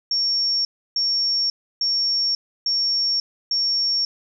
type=tone bursts; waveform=sine; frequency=5500 Hz; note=F8; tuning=27 cents flat; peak=-18 dBFS; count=5; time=0.11-4.05 s; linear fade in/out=2 ms; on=540 ms; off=310 ms; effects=none